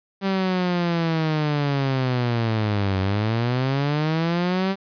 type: linear two-way sweep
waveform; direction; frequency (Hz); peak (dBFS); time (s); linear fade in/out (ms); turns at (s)
sawtooth; down then up; 196 to 93.9 to 196; -16; 0.21-4.76; 50; 3
effects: resampled to 11025 Hz + 8-bit